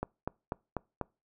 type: click train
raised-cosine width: 1 ms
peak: -18 dBFS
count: 5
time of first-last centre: 0.03-1.013 s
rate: 4.07 Hz
effects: noise-tail reverb RT60 0.3 s tail -26 dB re dry